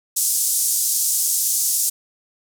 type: band-pass noise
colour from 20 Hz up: pink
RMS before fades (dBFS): -20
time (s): 0.16-1.9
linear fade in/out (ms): 10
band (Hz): 6300 to 14000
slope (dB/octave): 24
effects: none